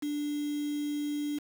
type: tone with quantisation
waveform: sine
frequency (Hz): 293.7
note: D4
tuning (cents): 0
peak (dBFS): -30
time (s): 0.02-1.39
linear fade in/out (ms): 10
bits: 7
effects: none